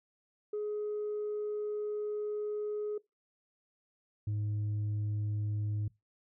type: tone pair in turn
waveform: sine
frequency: 419.8 / 104.95 Hz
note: G#4 / G#2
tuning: +19 / +19 cents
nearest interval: 2 octaves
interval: 2400 cents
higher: first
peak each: -31 / -28 dBFS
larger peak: second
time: 0.53-2.98 / 4.27-5.88 s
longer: first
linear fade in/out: 5 ms
effects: noise-tail reverb RT60 0.2 s tail -23 dB re dry + tanh soft clip ceiling -30 dBFS